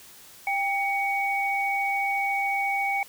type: tone pair together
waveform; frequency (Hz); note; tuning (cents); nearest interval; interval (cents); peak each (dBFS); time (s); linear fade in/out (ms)
sine; 793 / 2243; G5 / C#7; +20 / +20; octave + tritone; 1800; -26; 0.47-3.03; 2
effects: white hiss -49 dBFS RMS until 3.08 s